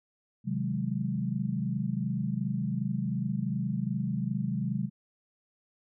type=chord; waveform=sine; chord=Ab dominant seventh; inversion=first; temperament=equal; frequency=130.81 / 155.56 / 185 / 207.7 Hz; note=C3 / Eb3 / Gb3 / Ab3; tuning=0 / 0 / 0 / 0 cents; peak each=-33 / -36 / -33 / -33 dBFS; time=0.44-4.9 s; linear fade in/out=50 ms; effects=none